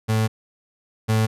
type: tone pair in turn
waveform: 35% pulse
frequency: 110 / 110 Hz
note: A2 / A2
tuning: 0 / 0 cents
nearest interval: unison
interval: 0 cents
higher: neither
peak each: -16 / -15 dBFS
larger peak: second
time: 0.08-0.28 / 1.08-1.27 s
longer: first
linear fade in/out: 20 ms
effects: resampled to 32000 Hz